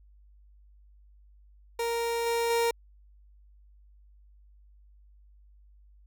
30% pulse tone with level steps, 466.2 Hz, A#4, in tune, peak -25 / -23 / -21 dBFS, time 1.79-2.71 s, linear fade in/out 5 ms, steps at 2.26 / 2.5 s, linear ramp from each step 5 ms, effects added 50 Hz sine -54 dBFS peak until 6.06 s

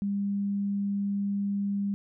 sine tone, 200.5 Hz, G3, 39 cents sharp, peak -26 dBFS, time 0.02-1.94 s, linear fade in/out 0 ms, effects none

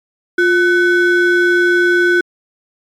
triangle ring-modulated tone, 927 Hz, A#5, 10 cents flat, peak -4 dBFS, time 0.38-2.21 s, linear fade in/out 5 ms, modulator 575 Hz, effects MP3 96 kbps

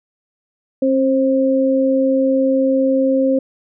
sine tone pair together, 267.9 / 530 Hz, C4 / C5, +41 / +22 cents, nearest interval octave, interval 1181 cents, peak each -15 dBFS, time 0.82-3.39 s, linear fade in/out 5 ms, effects none

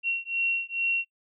sine beating tone pair, 2734 / 2736.3 Hz, F7 / F7, -37 / -36 cents, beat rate 2.3 Hz, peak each -28 dBFS, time 0.03-1.05 s, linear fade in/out 50 ms, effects noise-tail reverb RT60 0.1 s tail -26 dB re dry

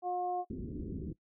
harmonic tone, 358.8 Hz, F4, 47 cents sharp, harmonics 1 / 2 / 3, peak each -38 / -33 / -49 dBFS, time 0.02-0.45 s, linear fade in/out 50 ms
white low-pass noise, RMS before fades -40 dBFS, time 0.5-1.13 s, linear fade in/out 5 ms, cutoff 370 Hz, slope 48 dB/octave
effects noise-tail reverb RT60 0.1 s tail -18 dB re dry

